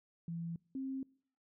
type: tone pair in turn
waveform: sine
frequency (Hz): 167.8 / 266.4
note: E3 / C4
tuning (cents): +31 / +31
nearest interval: minor sixth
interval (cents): 800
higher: second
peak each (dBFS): -38 / -37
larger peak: second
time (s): 0.28-0.56 / 0.75-1.03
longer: neither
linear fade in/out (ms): 2
effects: noise-tail reverb RT60 0.6 s tail -25 dB re dry